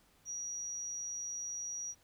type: tone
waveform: sine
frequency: 5770 Hz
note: F#8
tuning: 44 cents flat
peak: -38 dBFS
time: 0.25-1.95 s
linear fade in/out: 50 ms
effects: pink hiss -68 dBFS RMS until 2.03 s